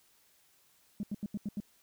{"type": "tone bursts", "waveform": "sine", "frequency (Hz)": 205.2, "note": "G#3", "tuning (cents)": -21, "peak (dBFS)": -31, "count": 6, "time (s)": [1, 1.602], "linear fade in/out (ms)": 2, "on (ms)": 32, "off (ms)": 82, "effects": ["tanh soft clip ceiling -29 dBFS", "white hiss -67 dBFS RMS until 1.82 s"]}